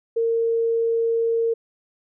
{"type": "tone", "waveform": "sine", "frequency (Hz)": 458.8, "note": "A#4", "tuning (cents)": -28, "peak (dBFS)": -18, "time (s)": [0.16, 1.54], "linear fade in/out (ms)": 10, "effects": []}